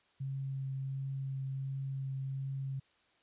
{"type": "tone with vibrato", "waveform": "sine", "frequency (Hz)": 135, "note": "C#3", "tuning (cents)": -45, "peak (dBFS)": -35, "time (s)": [0.2, 2.8], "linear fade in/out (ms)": 10, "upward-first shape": "triangle", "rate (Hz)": 1.4, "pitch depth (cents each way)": 12, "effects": ["white hiss -70 dBFS RMS until 3.22 s", "resampled to 8000 Hz"]}